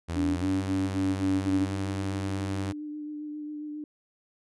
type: tone with pitch glide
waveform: sawtooth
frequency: 84.1 to 96.05 Hz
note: E2 to G2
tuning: +35 to -35 cents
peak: -26 dBFS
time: 0.08-2.73 s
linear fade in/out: 20 ms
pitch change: +230 cents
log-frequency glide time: 0.32-0.53 s
type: tone bursts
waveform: sine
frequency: 286.3 Hz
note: D4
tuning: 44 cents flat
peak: -24 dBFS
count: 6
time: 0.14-1.685 s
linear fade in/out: 50 ms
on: 240 ms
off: 21 ms
type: tone with vibrato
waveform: sine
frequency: 299.6 Hz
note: D4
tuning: 35 cents sharp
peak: -34 dBFS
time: 1.45-3.84 s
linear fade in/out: 2 ms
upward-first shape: sine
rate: 7.4 Hz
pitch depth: 18 cents each way
effects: resampled to 24000 Hz